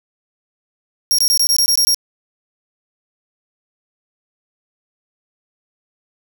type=tone bursts; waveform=sawtooth; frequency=5588 Hz; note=F8; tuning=in tune; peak=-9 dBFS; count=9; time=1.11-1.945 s; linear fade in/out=0 ms; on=75 ms; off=20 ms; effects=none